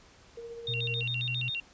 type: tone with tremolo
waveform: sine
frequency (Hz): 466.2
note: A#4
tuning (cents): 0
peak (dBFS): -38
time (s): 0.37-1.03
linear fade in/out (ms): 5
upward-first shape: sine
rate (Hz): 15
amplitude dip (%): 40
type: tone with vibrato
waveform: sine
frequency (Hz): 3180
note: G7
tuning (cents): +24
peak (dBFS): -31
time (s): 0.67-1.6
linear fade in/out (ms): 2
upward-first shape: square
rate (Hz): 7.4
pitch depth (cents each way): 250
type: tone with pitch glide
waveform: sine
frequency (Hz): 119.5 to 123.64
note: A#2 to B2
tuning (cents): +43 to +2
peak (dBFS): -33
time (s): 0.68-1.5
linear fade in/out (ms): 10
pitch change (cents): +59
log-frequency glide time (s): 0.95-1.38
effects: pink hiss -57 dBFS RMS until 1.73 s + resampled to 16000 Hz